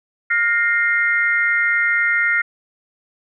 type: tone cluster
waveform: sine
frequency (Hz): 1416 / 1848 / 2100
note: F6 / A#6 / C7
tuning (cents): +23 / -16 / +6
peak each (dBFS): -19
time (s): 0.3-2.42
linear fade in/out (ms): 10
effects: none